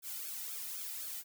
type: noise with flanger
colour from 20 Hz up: blue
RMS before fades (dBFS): -42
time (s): 0.02-1.24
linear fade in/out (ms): 50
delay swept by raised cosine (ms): 1 to 1.85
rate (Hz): 3.9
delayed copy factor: -0.85
effects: none